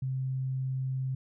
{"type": "tone", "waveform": "sine", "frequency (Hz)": 131.4, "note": "C3", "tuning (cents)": 8, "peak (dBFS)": -29, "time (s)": [0.02, 1.15], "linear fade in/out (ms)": 5, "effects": []}